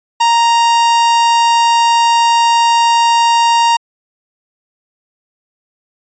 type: tone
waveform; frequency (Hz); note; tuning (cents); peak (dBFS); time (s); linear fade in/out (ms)
45% pulse; 932.3; A#5; 0; -8; 0.2-3.77; 10
effects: resampled to 16000 Hz